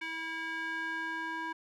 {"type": "tone with band-pass filter sweep", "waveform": "square", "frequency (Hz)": 324.7, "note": "E4", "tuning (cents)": -26, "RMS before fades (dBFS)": -37, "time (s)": [0.01, 1.53], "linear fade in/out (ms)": 10, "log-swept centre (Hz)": [2100, 1300], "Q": 3.4, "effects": []}